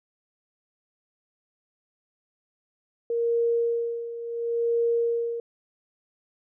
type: tone with tremolo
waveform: sine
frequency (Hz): 467.2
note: A#4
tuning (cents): +4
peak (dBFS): -20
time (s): 3.1-5.4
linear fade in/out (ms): 2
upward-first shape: sine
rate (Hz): 0.71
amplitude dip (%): 75
effects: none